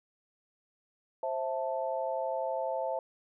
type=chord; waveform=sine; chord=A minor; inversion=first; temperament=just; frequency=528 / 660 / 880 Hz; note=C5 / E5 / A5; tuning=+16 / +2 / 0 cents; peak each=-34 / -34 / -36 dBFS; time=1.23-2.99 s; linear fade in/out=2 ms; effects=none